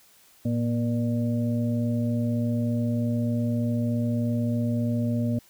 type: harmonic tone with a mistuned harmonic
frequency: 118.8 Hz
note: A#2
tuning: 33 cents sharp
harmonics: 1 / 2 / 4 / 5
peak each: -26 / -25 / -41 / -35 dBFS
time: 0.45-5.39 s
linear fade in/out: 5 ms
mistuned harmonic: 1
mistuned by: -67 cents
effects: white hiss -57 dBFS RMS until 5.49 s